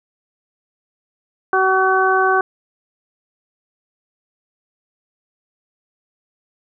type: harmonic tone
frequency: 378.6 Hz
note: F#4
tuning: 40 cents sharp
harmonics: 1 / 2 / 3 / 4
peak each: -18 / -18 / -18 / -18 dBFS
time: 1.53-2.41 s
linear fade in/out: 2 ms
effects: none